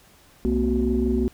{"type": "tone cluster", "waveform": "sine", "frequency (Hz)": [63.5, 225.4, 251.3, 371.1], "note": ["B1", "A3", "B3", "F#4"], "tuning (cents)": [49, 42, 30, 5], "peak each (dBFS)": -24, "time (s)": [0.45, 1.28], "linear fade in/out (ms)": 0, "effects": ["tanh soft clip ceiling -11 dBFS", "pink hiss -54 dBFS RMS until 1.33 s"]}